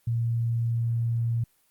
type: tone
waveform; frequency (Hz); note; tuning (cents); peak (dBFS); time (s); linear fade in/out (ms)
sine; 116.5; A#2; -1; -23; 0.07-1.44; 5
effects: white hiss -66 dBFS RMS until 1.7 s + Opus 24 kbps